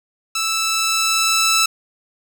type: tone with level ramp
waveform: 10% pulse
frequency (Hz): 1318.5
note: E6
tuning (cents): 0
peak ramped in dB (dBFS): -11 to -5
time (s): 0.35-1.66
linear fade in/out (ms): 5
effects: none